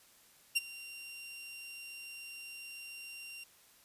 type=tone with ADSR envelope; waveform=sawtooth; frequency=2767 Hz; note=F7; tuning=17 cents flat; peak=-22 dBFS; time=0.55-3.44 s; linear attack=18 ms; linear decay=25 ms; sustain=-20 dB; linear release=7 ms; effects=white hiss -63 dBFS RMS until 3.84 s + resampled to 32000 Hz